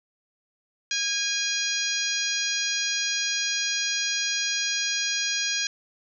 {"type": "harmonic tone", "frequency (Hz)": 820, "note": "G#5", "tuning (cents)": -22, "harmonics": [2, 3, 4, 5, 6, 7, 8], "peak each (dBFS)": [-32, -32, -32, -32, -32, -32, -32], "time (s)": [0.91, 5.67], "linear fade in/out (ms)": 2, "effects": []}